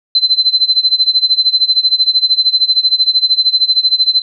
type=tone with tremolo; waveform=sine; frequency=4065 Hz; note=B7; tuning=49 cents sharp; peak=-5 dBFS; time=0.15-4.22 s; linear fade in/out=2 ms; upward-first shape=sine; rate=13 Hz; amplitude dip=90%; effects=none